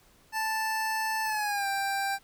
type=tone with pitch glide; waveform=25% pulse; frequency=880 to 788.5 Hz; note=A5 to G5; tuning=0 to +10 cents; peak=-24 dBFS; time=0.32-2.19 s; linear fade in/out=50 ms; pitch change=-190 cents; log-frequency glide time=1.24-1.67 s; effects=pink hiss -61 dBFS RMS until 2.23 s